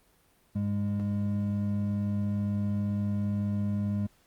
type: tone pair together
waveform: triangle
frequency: 102.1 / 204.2 Hz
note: G#2 / G#3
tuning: -29 / -29 cents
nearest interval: octave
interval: 1200 cents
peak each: -28 / -27 dBFS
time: 0.55-4.07 s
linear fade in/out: 10 ms
effects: pink hiss -65 dBFS RMS until 4.26 s + Opus 32 kbps